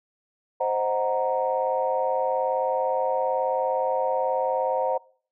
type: chord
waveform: sine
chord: C half-diminished seventh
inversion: none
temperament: equal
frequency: 523.3 / 622.3 / 740 / 932.3 Hz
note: C5 / Eb5 / Gb5 / Bb5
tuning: 0 / 0 / 0 / 0 cents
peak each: -25 / -29 / -28 / -27 dBFS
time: 0.6-4.98 s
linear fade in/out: 10 ms
effects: noise-tail reverb RT60 0.5 s tail -24 dB re dry + tanh soft clip ceiling -11 dBFS